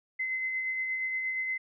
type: tone with tremolo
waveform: sine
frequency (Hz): 2052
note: C7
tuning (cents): -34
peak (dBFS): -28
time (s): 0.19-1.58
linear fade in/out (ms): 10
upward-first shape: sine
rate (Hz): 8.5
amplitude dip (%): 30
effects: none